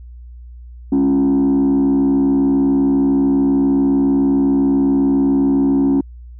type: tone with frequency modulation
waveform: sine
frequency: 275.4 Hz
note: C#4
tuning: 11 cents flat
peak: -9 dBFS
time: 0.92-6.01 s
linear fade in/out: 5 ms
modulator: 67.3 Hz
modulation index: 0.68
effects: tanh soft clip ceiling -10 dBFS + added 60 Hz sine -33 dBFS peak until 6.39 s